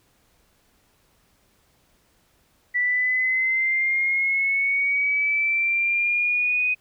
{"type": "linear sweep", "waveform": "sine", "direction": "up", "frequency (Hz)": [1961, 2500], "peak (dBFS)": -19, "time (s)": [2.74, 6.75], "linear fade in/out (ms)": 20, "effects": ["pink hiss -63 dBFS RMS until 6.8 s"]}